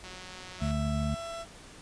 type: click train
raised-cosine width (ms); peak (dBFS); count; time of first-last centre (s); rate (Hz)
0.2; -28; 124; 0.04-0.708; 184
type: tone with pitch glide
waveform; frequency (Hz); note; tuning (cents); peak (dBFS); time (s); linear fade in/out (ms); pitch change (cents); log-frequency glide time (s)
30% pulse; 663 to 668.8; E5 to E5; +10 to +25; -34; 0.59-1.46; 50; +15; 1-1.2
type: harmonic tone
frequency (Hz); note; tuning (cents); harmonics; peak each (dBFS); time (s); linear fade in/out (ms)
73.42; D2; 0; 1 / 2 / 3; -32 / -32 / -32; 0.61-1.15; 10
effects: pink hiss -50 dBFS RMS until 1.81 s + resampled to 22050 Hz